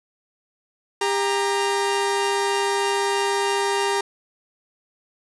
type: tone pair together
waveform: sawtooth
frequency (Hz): 399.1 / 932.3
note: G4 / A#5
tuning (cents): +31 / 0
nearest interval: octave + minor third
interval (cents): 1469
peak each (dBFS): -18 / -20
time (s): 1.01-4.01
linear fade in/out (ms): 5
effects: resampled to 24000 Hz + 8-bit